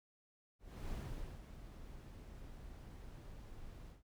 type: noise with ADSR envelope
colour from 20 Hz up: brown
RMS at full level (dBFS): -42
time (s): 0.59-4.03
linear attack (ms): 320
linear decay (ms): 500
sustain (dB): -10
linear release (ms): 150
effects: none